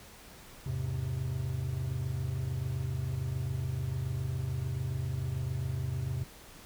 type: chord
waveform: triangle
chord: E augmented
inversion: none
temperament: equal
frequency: 82.41 / 103.83 / 130.81 Hz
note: E2 / G#2 / B#2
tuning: 0 / 0 / 0 cents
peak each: -36 / -36 / -31 dBFS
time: 0.66-6.24 s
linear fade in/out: 5 ms
effects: pink hiss -52 dBFS RMS until 6.65 s